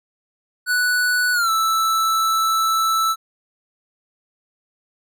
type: tone with pitch glide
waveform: square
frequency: 1480 to 1318.5 Hz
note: F#6 to E6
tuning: 0 to 0 cents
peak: -17 dBFS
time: 0.66-3.16 s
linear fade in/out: 50 ms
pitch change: -200 cents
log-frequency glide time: 1.33-1.5 s
effects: none